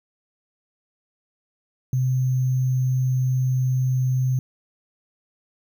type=tone with sample-and-hold; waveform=sine; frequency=128.4 Hz; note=C3; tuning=32 cents flat; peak=-18 dBFS; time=1.93-4.39 s; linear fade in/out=2 ms; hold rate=6300 Hz; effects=none